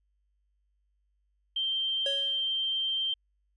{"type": "tone", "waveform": "sine", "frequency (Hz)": 3144, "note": "G7", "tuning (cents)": 4, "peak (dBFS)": -27, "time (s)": [1.56, 3.14], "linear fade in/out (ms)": 5}
{"type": "tone with exponential decay", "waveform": "square", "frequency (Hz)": 554.4, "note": "C#5", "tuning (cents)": 0, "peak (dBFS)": -31, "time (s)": [2.06, 2.52], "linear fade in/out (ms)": 2, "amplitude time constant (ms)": 98}
{"effects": ["added 50 Hz sine -70 dBFS peak until 3.56 s", "resampled to 24000 Hz"]}